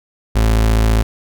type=tone; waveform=35% pulse; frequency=55 Hz; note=A1; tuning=in tune; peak=-9 dBFS; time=0.35-1.03 s; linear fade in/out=10 ms; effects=none